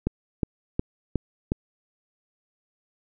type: click train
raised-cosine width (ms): 3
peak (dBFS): -10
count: 5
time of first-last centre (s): 0.07-1.519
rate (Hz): 2.76
effects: none